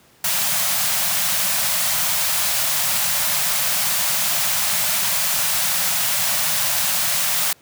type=band-stop noise; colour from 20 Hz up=white; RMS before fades=-20 dBFS; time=0.24-7.53 s; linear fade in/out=5 ms; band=210 to 550 Hz; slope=96 dB/octave; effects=pink hiss -53 dBFS RMS until 7.61 s + high-pass 100 Hz 12 dB/octave